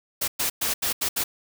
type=noise bursts at uneven times; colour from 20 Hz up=white; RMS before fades=-25 dBFS; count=6; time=0.21-0.28 / 0.39-0.5 / 0.61-0.74 / 0.82-0.93 / 1.01-1.09 / 1.16-1.24 s; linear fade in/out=10 ms; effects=none